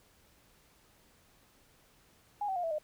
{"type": "tone with pitch steps", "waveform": "sine", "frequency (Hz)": [824, 764.4, 709.1, 657.8, 610.2], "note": ["G#5", "G5", "F5", "E5", "D#5"], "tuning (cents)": [-14, -44, 26, -4, -34], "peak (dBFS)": -31, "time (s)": [2.41, 2.785], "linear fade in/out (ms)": 5, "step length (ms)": 75, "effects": ["pink hiss -65 dBFS RMS until 2.83 s"]}